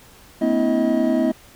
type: tone cluster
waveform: triangle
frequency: 223.8 / 253.7 / 285.6 / 326.2 / 633 Hz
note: A3 / B3 / D4 / E4 / D#5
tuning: +30 / +47 / -48 / -18 / +30 cents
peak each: -22 / -18 / -27 / -20 / -21 dBFS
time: 0.41-1.32 s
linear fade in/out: 10 ms
effects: pink hiss -48 dBFS RMS until 1.55 s